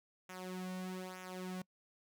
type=tone with flanger; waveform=sawtooth; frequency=184.5 Hz; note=F#3; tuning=5 cents flat; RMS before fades=-44 dBFS; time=0.29-1.62 s; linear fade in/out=5 ms; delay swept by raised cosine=0.22 to 2.42 ms; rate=1.1 Hz; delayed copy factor=-0.75; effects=noise-tail reverb RT60 0.1 s tail -25 dB re dry